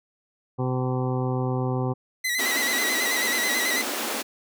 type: harmonic tone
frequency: 127.8 Hz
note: C3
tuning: 40 cents flat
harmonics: 1 / 2 / 3 / 4 / 6 / 7 / 8 / 9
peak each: -25 / -30 / -31 / -33 / -35 / -39 / -39 / -42 dBFS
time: 0.58-1.94 s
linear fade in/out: 20 ms
type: tone with vibrato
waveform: sawtooth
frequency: 1980 Hz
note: B6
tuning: 4 cents sharp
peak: -20 dBFS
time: 2.24-3.82 s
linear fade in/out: 10 ms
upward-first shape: square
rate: 9.2 Hz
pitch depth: 46 cents each way
type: high-pass noise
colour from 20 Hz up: pink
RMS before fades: -29 dBFS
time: 2.38-4.23 s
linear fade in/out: 20 ms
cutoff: 220 Hz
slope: 96 dB/octave
effects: none